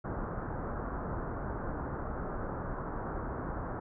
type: low-pass noise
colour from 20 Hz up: pink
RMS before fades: -37 dBFS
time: 0.04-3.8 s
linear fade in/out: 10 ms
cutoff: 1500 Hz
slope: 48 dB/octave
effects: none